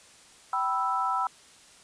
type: chord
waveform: sine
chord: E minor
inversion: first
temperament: equal with one note detuned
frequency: 773.2 / 987.8 / 1318.5 Hz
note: G5 / B5 / E6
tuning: -24 / 0 / 0 cents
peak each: -31 / -29 / -28 dBFS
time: 0.53-1.27 s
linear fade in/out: 2 ms
effects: white hiss -54 dBFS RMS until 1.83 s + resampled to 22050 Hz